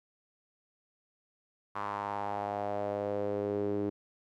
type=tone with band-pass filter sweep; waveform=sawtooth; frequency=102.1 Hz; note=G#2; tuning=29 cents flat; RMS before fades=-34 dBFS; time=1.75-3.9 s; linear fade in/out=10 ms; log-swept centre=1100 to 350 Hz; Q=3.8; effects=none